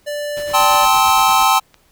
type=tone; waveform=square; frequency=587.3 Hz; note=D5; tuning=in tune; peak=-22 dBFS; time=0.06-0.86 s; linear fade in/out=20 ms
type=noise with tremolo; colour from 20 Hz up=pink; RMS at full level=-33 dBFS; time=0.36-1.44 s; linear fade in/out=10 ms; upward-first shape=sine; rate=8.7 Hz; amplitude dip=75%
type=chord; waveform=square; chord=A minor seventh; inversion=third; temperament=equal with one note detuned; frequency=784 / 880 / 1046.5 / 1289.1 Hz; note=G5 / A5 / C6 / E6; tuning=0 / 0 / 0 / -39 cents; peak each=-17 dBFS; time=0.53-1.6 s; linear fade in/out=20 ms
type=click; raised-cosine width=0.2 ms; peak=-25 dBFS; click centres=1.743 s
effects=pink hiss -56 dBFS RMS until 1.91 s